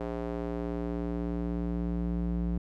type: tone with band-pass filter sweep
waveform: square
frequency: 58.3 Hz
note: A#1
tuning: 1 cent sharp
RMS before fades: -32 dBFS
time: 0-2.58 s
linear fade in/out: 5 ms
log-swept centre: 490 to 160 Hz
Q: 1.2
effects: none